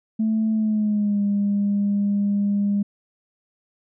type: tone with pitch glide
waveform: sine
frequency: 219.6 to 202.5 Hz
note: A3 to G#3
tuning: -3 to -43 cents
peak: -17 dBFS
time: 0.19-2.83 s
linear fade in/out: 10 ms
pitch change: -140 cents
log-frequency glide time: 0.52-1.22 s
effects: tanh soft clip ceiling -14 dBFS